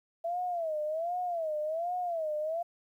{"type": "tone with vibrato", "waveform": "sine", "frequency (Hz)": 661, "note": "E5", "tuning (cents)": 5, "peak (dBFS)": -30, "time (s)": [0.24, 2.63], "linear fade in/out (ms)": 10, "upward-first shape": "sine", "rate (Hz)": 1.3, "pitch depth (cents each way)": 160, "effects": ["11-bit"]}